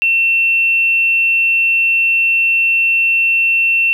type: tone with tanh clipping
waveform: triangle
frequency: 2700 Hz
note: E7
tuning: 41 cents sharp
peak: -10 dBFS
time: 0.02-3.93 s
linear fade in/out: 0 ms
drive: 3 dB
effects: none